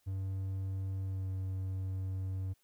triangle tone with pitch glide, 95.8 to 94.59 Hz, G2 to F#2, -39 to +39 cents, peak -32 dBFS, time 0.06-2.54 s, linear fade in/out 20 ms, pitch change -22 cents, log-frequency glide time 1.04-1.29 s, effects white hiss -74 dBFS RMS until 2.63 s

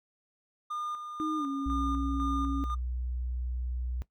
triangle tone with tremolo, 1212 Hz, D#6, 46 cents flat, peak -31 dBFS, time 0.7-2.75 s, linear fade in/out 10 ms, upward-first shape square, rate 2 Hz, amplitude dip 50%
sine tone with pitch glide, 311.1 to 275.6 Hz, D#4 to C#4, 0 to -10 cents, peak -30 dBFS, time 1.2-2.64 s, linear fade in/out 0 ms, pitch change -210 cents, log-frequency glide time 1.37-1.47 s
sine tone, 61.74 Hz, B1, in tune, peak -31 dBFS, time 1.66-4.02 s, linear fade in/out 0 ms
effects noise-tail reverb RT60 0.1 s tail -17 dB re dry

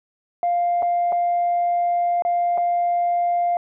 sine tone with dropouts, 699 Hz, F5, 1 cent sharp, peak -16 dBFS, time 0.43-3.57 s, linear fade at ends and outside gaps 1 ms, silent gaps 0.823-0.828 / 1.122-1.126 / 2.222-2.25 / 2.576-2.58 s, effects tanh soft clip ceiling -14 dBFS

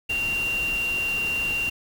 sine tone in noise, 2766 Hz, F7, 17 cents flat, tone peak -23 dBFS, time 0.09-1.7 s, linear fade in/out 10 ms, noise pink, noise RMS -36 dBFS, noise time 0.09-1.7 s, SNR +10 dB, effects none

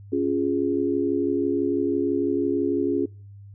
sine chord, Db major, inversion none, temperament equal, 277.2 / 349.2 / 415.3 Hz, Db4 / F4 / Ab4, 0 / 0 / 0 cents, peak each -24 / -25 / -26 dBFS, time 0.12-3.06 s, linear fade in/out 10 ms, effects noise-tail reverb RT60 0.5 s tail -26 dB re dry + added 100 Hz sine -41 dBFS peak until 3.54 s

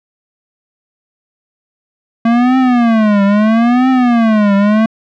square tone with vibrato, 227.5 Hz, A#3, 42 cents flat, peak -8 dBFS, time 2.25-4.86 s, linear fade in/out 5 ms, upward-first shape triangle, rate 0.76 Hz, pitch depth 250 cents each way, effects low-pass 2000 Hz 12 dB/octave

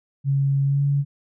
sine tone with pitch glide, 138.4 to 141.39 Hz, C#3 to C#3, -2 to +35 cents, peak -17 dBFS, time 0.24-1.05 s, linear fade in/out 50 ms, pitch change +37 cents, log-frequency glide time 0.64-0.82 s, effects none

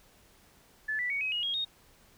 sine tone with pitch steps, 1734 / 1969 / 2236 / 2539 / 2883 / 3273 / 3717 Hz, A6 / B6 / C#7 / D#7 / F#7 / G#7 / A#7, -26 / -6 / +14 / +34 / -46 / -26 / -6 cents, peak -29 dBFS, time 0.88-1.65 s, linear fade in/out 10 ms, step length 110 ms, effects pink hiss -61 dBFS RMS until 2.17 s

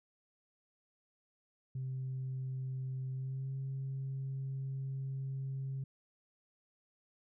sine tone with pitch glide, 130.81 to 134.57 Hz, C3 to C3, 0 to +49 cents, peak -35 dBFS, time 1.75-5.84 s, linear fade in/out 5 ms, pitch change +49 cents, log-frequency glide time 3.13-3.53 s, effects tanh soft clip ceiling -33 dBFS

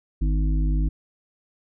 harmonic tone with a mistuned harmonic, 51.1 Hz, G#1, 27 cents flat, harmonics 1 / 3 / 5 / 6, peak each -19 / -29 / -33 / -35 dBFS, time 0.21-0.89 s, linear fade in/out 10 ms, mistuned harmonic 6, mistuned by +50 cents, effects none

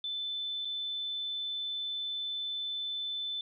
sine tone with dropouts, 3520 Hz, A7, in tune, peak -33 dBFS, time 0.04-3.41 s, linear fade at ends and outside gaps 2 ms, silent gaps 0.649-0.653 s, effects none

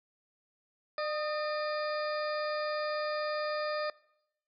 harmonic tone with a mistuned harmonic, 603 Hz, D5, 46 cents sharp, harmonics 1 / 2 / 3 / 4 / 6 / 7 / 8, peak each -33 / -37 / -41 / -46 / -51 / -49 / -44 dBFS, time 0.98-3.9 s, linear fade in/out 2 ms, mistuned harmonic 2, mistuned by +44 cents, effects noise-tail reverb RT60 0.8 s tail -22 dB re dry

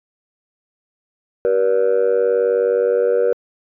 sine tone with amplitude modulation, 480 Hz, B4, 49 cents flat, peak -7 dBFS, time 1.45-3.33 s, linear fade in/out 0 ms, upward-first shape sine, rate 99.4 Hz, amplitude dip 100%, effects tanh soft clip ceiling -9 dBFS

